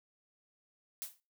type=noise with exponential decay; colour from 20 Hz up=blue; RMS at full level=-37 dBFS; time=1.02-1.2 s; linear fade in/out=0 ms; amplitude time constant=37 ms; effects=noise-tail reverb RT60 0.3 s tail -22 dB re dry